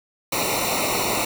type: noise with comb filter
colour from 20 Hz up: pink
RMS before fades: -23 dBFS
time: 0.32-1.25 s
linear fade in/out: 5 ms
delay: 0.61 ms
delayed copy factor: -0.95
effects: none